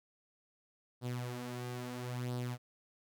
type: tone with flanger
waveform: sawtooth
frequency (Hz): 123.47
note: B2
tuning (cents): 0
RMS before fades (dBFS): -40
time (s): 1.01-2.58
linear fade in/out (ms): 50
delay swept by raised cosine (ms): 0.21 to 5.61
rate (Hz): 0.75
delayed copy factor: +0.6
effects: none